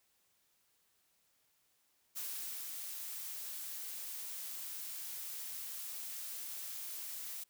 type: noise with ADSR envelope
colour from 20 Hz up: blue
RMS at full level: -41 dBFS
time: 2.15-7.44 s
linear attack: 24 ms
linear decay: 480 ms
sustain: -3 dB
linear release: 9 ms
effects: white hiss -75 dBFS RMS until 7.49 s